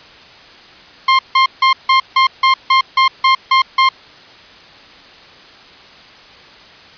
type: tone bursts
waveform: sawtooth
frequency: 1058 Hz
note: C6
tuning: 19 cents sharp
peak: -4 dBFS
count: 11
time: 1.08-3.89 s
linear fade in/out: 5 ms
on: 110 ms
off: 160 ms
effects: white hiss -40 dBFS RMS until 6.97 s + resampled to 11025 Hz